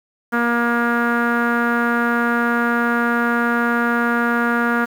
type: tone with low-pass filter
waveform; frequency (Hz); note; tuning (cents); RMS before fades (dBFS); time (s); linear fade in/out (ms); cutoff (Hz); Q
sawtooth; 236.7; A#3; +27; -18; 0.32-4.86; 20; 1500; 6
effects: 7-bit